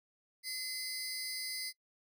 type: tone cluster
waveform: sawtooth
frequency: 2048 / 4652 / 5040 Hz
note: C7 / D8 / D#8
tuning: -38 / -17 / +21 cents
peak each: -39 / -39 / -40 dBFS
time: 0.43-1.73 s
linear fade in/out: 50 ms
effects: noise-tail reverb RT60 0.1 s tail -22 dB re dry